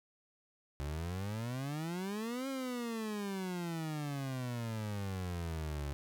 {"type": "exponential two-way sweep", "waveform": "30% pulse", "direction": "up then down", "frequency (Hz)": [69.3, 272.7, 69.3], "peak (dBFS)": -34, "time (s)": [0.8, 5.93], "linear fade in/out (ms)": 0, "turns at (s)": 2.48, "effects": []}